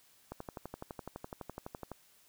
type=click train; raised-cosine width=1 ms; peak=-27 dBFS; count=20; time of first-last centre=0.32-1.917 s; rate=11.9 Hz; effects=white hiss -65 dBFS RMS until 2.28 s